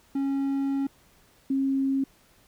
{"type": "tone pair in turn", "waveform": ["triangle", "sine"], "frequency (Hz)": [274.7, 270.3], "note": ["C#4", "C#4"], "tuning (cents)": [-16, -44], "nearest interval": "unison", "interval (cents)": 28, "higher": "first", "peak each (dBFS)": -22, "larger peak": "neither", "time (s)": [[0.15, 0.87], [1.5, 2.04]], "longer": "first", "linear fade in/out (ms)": 5, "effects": ["pink hiss -60 dBFS RMS until 2.47 s"]}